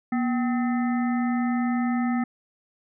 harmonic tone with a mistuned harmonic, 256.4 Hz, C4, 35 cents flat, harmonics 1 / 3 / 5 / 7 / 8, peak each -22 / -32 / -36 / -39 / -40 dBFS, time 0.12-2.24 s, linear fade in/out 5 ms, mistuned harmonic 1, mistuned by -110 cents, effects none

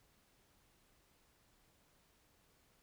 silence, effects pink hiss -72 dBFS RMS until 2.82 s

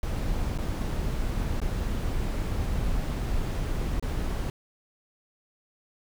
brown noise with dropouts, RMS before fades -28 dBFS, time 0.03-4.5 s, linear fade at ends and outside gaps 1 ms, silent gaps 0.577-0.586 / 1.602-1.616 / 3.997-4.025 s, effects none

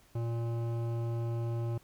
sine tone with hard clipping, 116.54 Hz, A#2, in tune, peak -33 dBFS, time 0.15-1.78 s, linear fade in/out 5 ms, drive 14 dB, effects pink hiss -63 dBFS RMS until 1.83 s

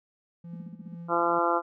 triangle tone with tremolo, 170.1 Hz, F3, 45 cents flat, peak -35 dBFS, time 0.44-1.39 s, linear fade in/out 5 ms, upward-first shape triangle, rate 2.2 Hz, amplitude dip 75%
sine tone bursts, 210 Hz, G#3, 19 cents sharp, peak -38 dBFS, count 7, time 0.53-0.949 s, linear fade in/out 5 ms, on 29 ms, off 36 ms
harmonic tone, 171 Hz, F3, 36 cents flat, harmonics 2 / 3 / 4 / 5 / 6 / 7 / 8, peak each -30 / -30 / -30 / -30 / -30 / -30 / -30 dBFS, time 1.08-1.62 s, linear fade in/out 50 ms
effects none

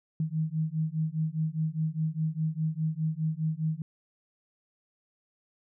sine beating tone pair, 155.56 / 160.46 Hz, D#3 / E3, 0 / -46 cents, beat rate 4.9 Hz, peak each -30 dBFS, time 0.2-3.82 s, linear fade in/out 2 ms, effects none

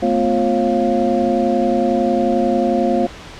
sine tone cluster, 220.1 / 251.2 / 352.7 / 541 / 698 Hz, A3 / B3 / F4 / C#5 / F5, +1 / +30 / +17 / -42 / -1 cents, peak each -20 dBFS, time 0.02-3.07 s, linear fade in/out 10 ms, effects pink hiss -35 dBFS RMS until 3.39 s + low-pass 5000 Hz 12 dB/octave

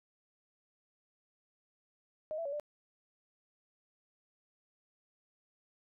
sine tone with pitch steps, 620 / 665 / 563 / 592 Hz, D#5 / E5 / C#5 / D5, -6 / +15 / +27 / +14 cents, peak -35 dBFS, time 2.31-2.598 s, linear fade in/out 0 ms, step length 72 ms, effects none

